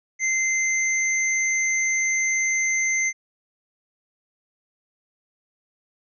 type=tone pair together; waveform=sine; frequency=2077 / 6199 Hz; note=C7 / G8; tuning=-13 / -20 cents; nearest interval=octave + perfect fifth; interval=1893 cents; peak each=-21 / -25 dBFS; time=0.19-3.13 s; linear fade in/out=50 ms; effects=none